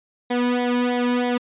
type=tone with flanger; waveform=sawtooth; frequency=245.3 Hz; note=B3; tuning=12 cents flat; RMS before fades=-21 dBFS; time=0.3-1.38 s; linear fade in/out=10 ms; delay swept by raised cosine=0.72 to 1.53 ms; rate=3.1 Hz; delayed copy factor=-0.85; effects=resampled to 8000 Hz